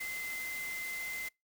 sine tone in noise, 2064 Hz, C7, 24 cents flat, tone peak -37 dBFS, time 0-1.29 s, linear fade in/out 10 ms, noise white, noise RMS -45 dBFS, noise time 0-1.29 s, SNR +5 dB, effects noise-tail reverb RT60 0.2 s tail -26 dB re dry

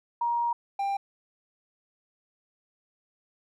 sine / triangle tone pair in turn, 945 / 793.4 Hz, A#5 / G5, +23 / +21 cents, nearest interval minor third, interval 302 cents, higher first, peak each -24 dBFS, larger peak neither, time 0.21-0.53 / 0.79-0.97 s, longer first, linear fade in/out 5 ms, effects none

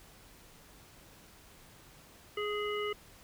harmonic tone with a mistuned harmonic, 417.4 Hz, G#4, 9 cents sharp, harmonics 1 / 3 / 5 / 7, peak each -34 / -39 / -41 / -42 dBFS, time 2.37-2.93 s, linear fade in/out 5 ms, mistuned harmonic 5, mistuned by -23 cents, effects pink hiss -57 dBFS RMS until 3.23 s

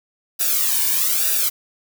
blue noise with flanger, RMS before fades -19 dBFS, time 0.39-1.5 s, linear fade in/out 20 ms, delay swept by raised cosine 0.93 to 1.54 ms, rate 1.1 Hz, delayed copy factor -0.95, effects none

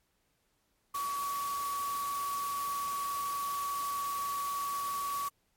sine tone in noise, 1132 Hz, C#6, 36 cents sharp, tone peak -32 dBFS, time 0.94-5.29 s, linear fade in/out 10 ms, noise white, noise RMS -43 dBFS, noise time 0.94-5.29 s, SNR +8 dB, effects pink hiss -75 dBFS RMS until 5.56 s + MP3 64 kbps

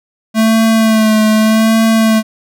square tone with vibrato, 220 Hz, A3, in tune, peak -8 dBFS, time 0.34-2.23 s, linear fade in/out 50 ms, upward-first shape sine, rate 0.83 Hz, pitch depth 31 cents each way, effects none

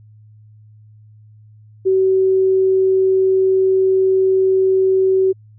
sine tone, 379.7 Hz, F#4, 45 cents sharp, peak -11 dBFS, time 1.85-5.33 s, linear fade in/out 20 ms, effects added 107 Hz sine -42 dBFS peak until 5.58 s

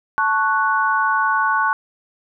sine chord, F# minor, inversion first, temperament equal, 880 / 1108.7 / 1480 Hz, A5 / C#6 / F#6, 0 / 0 / 0 cents, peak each -21 / -19 / -19 dBFS, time 0.18-1.73 s, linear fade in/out 0 ms, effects none

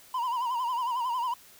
triangle tone with vibrato, 978 Hz, B5, 17 cents flat, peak -25 dBFS, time 0.14-1.34 s, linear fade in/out 5 ms, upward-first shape sine, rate 11 Hz, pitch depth 97 cents each way, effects white hiss -54 dBFS RMS until 1.59 s

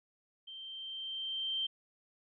sine tone with level ramp, 3136 Hz, G7, in tune, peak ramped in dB -45 to -31 dBFS, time 0.47-1.67 s, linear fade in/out 10 ms, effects none

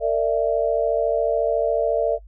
sine tone cluster, 454.9 / 593 / 667 Hz, A#4 / D5 / E5, -42 / +17 / +20 cents, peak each -22 dBFS, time 0-2.19 s, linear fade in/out 50 ms, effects noise-tail reverb RT60 0.1 s tail -22 dB re dry + added 50 Hz sine -41 dBFS peak until 2.27 s

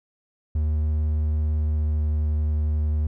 triangle tone with pitch glide, 76.5 to 75.93 Hz, D#2 to D#2, -29 to -42 cents, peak -18 dBFS, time 0.55-3.07 s, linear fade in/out 5 ms, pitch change -13 cents, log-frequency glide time 1.55-2.07 s, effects none

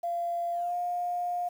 sine tone with pitch glide, 690 to 708.2 Hz, F5 to F5, -21 to +24 cents, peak -28 dBFS, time 0.03-1.49 s, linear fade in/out 10 ms, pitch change +45 cents, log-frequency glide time 0.52-0.75 s, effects 9-bit

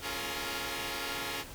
5% pulse chord, Bb minor seventh, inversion first, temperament equal with one note detuned, 277.2 / 349.2 / 424 / 466.2 Hz, Db4 / F4 / Ab4 / Bb4, 0 / 0 / +36 / 0 cents, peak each -29 dBFS, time 0.01-1.45 s, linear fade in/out 50 ms, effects pink hiss -47 dBFS RMS until 1.54 s

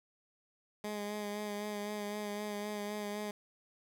15% pulse tone with vibrato, 207.7 Hz, G#3, in tune, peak -31 dBFS, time 0.84-3.31 s, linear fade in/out 2 ms, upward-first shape sine, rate 3.9 Hz, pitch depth 25 cents each way, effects none

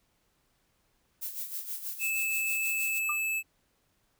violet noise with tremolo, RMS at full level -35 dBFS, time 1.21-3 s, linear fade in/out 20 ms, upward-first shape sine, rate 6.3 Hz, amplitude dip 65%
square tone, 2614 Hz, E7, 15 cents flat, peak -29 dBFS, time 1.99-3.43 s, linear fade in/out 50 ms
sine tone with exponential decay, 1194 Hz, D6, 28 cents sharp, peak -27 dBFS, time 3.09-3.2 s, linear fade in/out 5 ms, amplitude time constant 23 ms
effects pink hiss -72 dBFS RMS until 4.19 s

